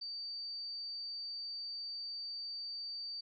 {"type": "tone", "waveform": "sine", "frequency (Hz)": 4617, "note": "D8", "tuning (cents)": -30, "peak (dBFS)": -40, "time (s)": [0.01, 3.21], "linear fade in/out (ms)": 10, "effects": []}